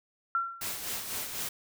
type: tone with exponential decay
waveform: sine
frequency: 1363 Hz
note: F6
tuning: 43 cents flat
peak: -23 dBFS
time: 0.35-0.77 s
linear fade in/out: 1 ms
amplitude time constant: 90 ms
type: noise with tremolo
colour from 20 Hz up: white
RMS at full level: -34 dBFS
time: 0.61-1.49 s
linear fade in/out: 5 ms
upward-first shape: sine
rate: 4 Hz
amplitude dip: 50%
effects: none